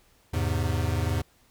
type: chord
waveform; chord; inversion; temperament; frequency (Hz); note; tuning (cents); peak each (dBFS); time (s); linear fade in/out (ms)
square; E augmented; none; equal; 82.41 / 103.83 / 130.81; E2 / G#2 / B#2; 0 / 0 / 0; -28 / -29 / -33; 0.33-1.22; 10
effects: pink hiss -62 dBFS RMS until 1.5 s